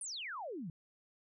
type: exponential sweep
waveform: sine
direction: down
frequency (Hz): 9900 to 146.83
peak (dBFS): -40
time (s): 0.01-0.7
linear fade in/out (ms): 2
effects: none